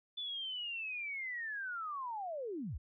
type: linear sweep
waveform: sine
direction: down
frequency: 3500 to 42.79 Hz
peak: -38 dBFS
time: 0.17-2.78 s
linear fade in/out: 10 ms
effects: none